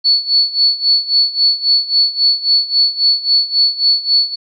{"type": "tone with tremolo", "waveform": "sine", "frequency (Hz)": 4431, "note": "C#8", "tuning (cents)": -2, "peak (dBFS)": -7, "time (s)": [0.04, 4.36], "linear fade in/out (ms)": 20, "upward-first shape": "sine", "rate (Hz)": 3.7, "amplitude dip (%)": 85, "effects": []}